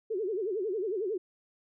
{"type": "tone with vibrato", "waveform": "sine", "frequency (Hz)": 403.1, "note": "G4", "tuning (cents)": 48, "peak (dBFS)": -29, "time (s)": [0.1, 1.18], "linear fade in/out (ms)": 10, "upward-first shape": "sine", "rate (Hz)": 11, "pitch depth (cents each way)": 210, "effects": []}